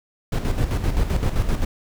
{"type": "noise with tremolo", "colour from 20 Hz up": "brown", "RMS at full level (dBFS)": -19, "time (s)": [0.32, 1.65], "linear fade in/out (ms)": 5, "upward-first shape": "square", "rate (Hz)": 7.7, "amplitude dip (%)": 55, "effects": []}